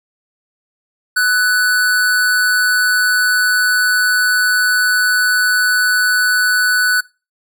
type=tone with amplitude modulation; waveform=square; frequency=1490 Hz; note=F#6; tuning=12 cents sharp; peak=-10 dBFS; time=1.16-7.01 s; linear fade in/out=10 ms; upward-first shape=sine; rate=192 Hz; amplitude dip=40%; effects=noise-tail reverb RT60 0.3 s tail -23 dB re dry